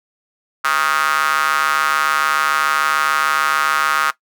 square tone with high-pass filter, 73.42 Hz, D2, in tune, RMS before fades -17 dBFS, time 0.64-4.11 s, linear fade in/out 10 ms, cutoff 1300 Hz, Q 5.2, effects noise-tail reverb RT60 0.1 s tail -17 dB re dry

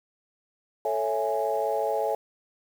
sine chord, A major seventh, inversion none, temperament equal, 440 / 554.4 / 659.3 / 830.6 Hz, A4 / C#5 / E5 / G#5, 0 / 0 / 0 / 0 cents, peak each -29 dBFS, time 0.85-2.15 s, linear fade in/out 2 ms, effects tanh soft clip ceiling -14 dBFS + 8-bit

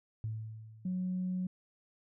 sine tone with exponential decay, 110 Hz, A2, in tune, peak -32 dBFS, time 0.24-1.35 s, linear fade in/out 0 ms, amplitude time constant 240 ms
sine tone, 183.5 Hz, F#3, 14 cents flat, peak -31 dBFS, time 0.85-1.47 s, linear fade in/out 5 ms
effects tanh soft clip ceiling -27 dBFS

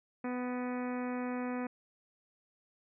harmonic tone with a mistuned harmonic, 248.8 Hz, B3, 13 cents sharp, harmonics 1 / 2 / 3 / 4 / 5 / 6 / 7 / 8 / 9 / 10, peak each -35 / -41 / -45 / -47 / -49 / -51 / -52 / -53 / -54 / -55 dBFS, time 0.24-1.67 s, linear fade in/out 5 ms, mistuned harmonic 8, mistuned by -28 cents, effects none

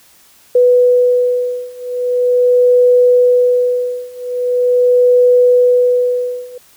sine beating tone pair, 493.9 / 494.32 Hz, B4 / B4, 0 / +2 cents, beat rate 0.42 Hz, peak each -12 / -11 dBFS, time 0.55-6.58 s, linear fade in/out 5 ms, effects white hiss -47 dBFS RMS until 6.76 s

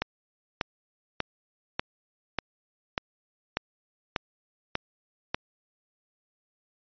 click train, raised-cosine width 0.3 ms, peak -10 dBFS, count 10, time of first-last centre 0.02-5.345 s, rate 1.69 Hz, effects resampled to 11025 Hz

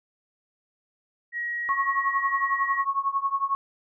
sine tone, 1900 Hz, A#6, 33 cents sharp, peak -27 dBFS, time 1.32-2.85 s, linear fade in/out 50 ms
sine tone with tremolo, 1100 Hz, C#6, 14 cents flat, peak -19 dBFS, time 1.69-3.55 s, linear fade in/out 0 ms, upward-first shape triangle, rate 11 Hz, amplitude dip 95%
effects none

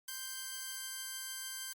5% pulse tone pair together, 1047.5 / 1568 Hz, C6 / G6, +2 / 0 cents, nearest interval perfect fifth, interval 698 cents, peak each -38 / -30 dBFS, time 0.08-1.73 s, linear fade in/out 5 ms, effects Opus 32 kbps

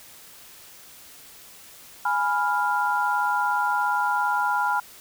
sine chord, F diminished, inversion first, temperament equal, 830.6 / 987.8 / 1396.9 Hz, Ab5 / Cb6 / F6, 0 / 0 / 0 cents, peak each -25 dBFS, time 2.05-4.8 s, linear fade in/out 5 ms, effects white hiss -47 dBFS RMS until 5 s

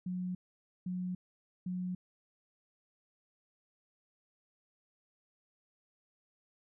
sine tone bursts, 181.7 Hz, F#3, 31 cents flat, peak -34 dBFS, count 3, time 0.06-1.95 s, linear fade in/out 5 ms, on 290 ms, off 510 ms, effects none

